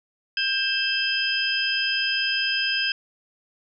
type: tone cluster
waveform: sine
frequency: 1589 / 2635 / 3160 / 5020 Hz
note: G6 / E7 / G7 / D#8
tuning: +23 / -1 / +13 / +15 cents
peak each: -27 dBFS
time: 0.37-2.92 s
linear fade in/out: 2 ms
effects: none